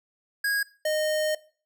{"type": "tone pair in turn", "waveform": "square", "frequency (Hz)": [1644, 615.8], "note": ["G#6", "D#5"], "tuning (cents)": [-18, -18], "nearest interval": "octave + perfect fourth", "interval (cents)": 1700, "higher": "first", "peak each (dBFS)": -24, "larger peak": "neither", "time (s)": [[0.44, 0.63], [0.85, 1.35]], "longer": "second", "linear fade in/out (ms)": 5, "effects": ["noise-tail reverb RT60 0.4 s tail -19 dB re dry"]}